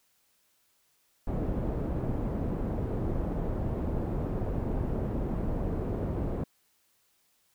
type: low-pass noise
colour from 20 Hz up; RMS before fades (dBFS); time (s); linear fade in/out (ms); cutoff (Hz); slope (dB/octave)
pink; -31; 1.27-6.44; 5; 500; 12
effects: white hiss -70 dBFS RMS until 7.54 s